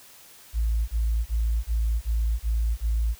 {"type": "tone bursts", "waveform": "sine", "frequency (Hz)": 56, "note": "A1", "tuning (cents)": 31, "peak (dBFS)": -20, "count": 7, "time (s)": [0.53, 3.154], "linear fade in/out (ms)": 50, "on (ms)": 350, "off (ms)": 29, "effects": ["tanh soft clip ceiling -16 dBFS", "white hiss -50 dBFS RMS until 3.19 s"]}